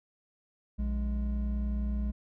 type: tone pair together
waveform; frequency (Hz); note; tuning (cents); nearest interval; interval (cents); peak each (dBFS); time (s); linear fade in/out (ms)
triangle; 59.27 / 207.7; A#1 / G#3; +29 / 0; octave + minor seventh; 2171; -27 / -34; 0.78-2.12; 20
effects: none